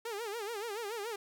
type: tone with vibrato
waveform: sawtooth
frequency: 435.1 Hz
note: A4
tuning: 19 cents flat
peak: -33 dBFS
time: 0.05-1.16 s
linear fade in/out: 5 ms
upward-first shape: sine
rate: 7 Hz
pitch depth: 160 cents each way
effects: none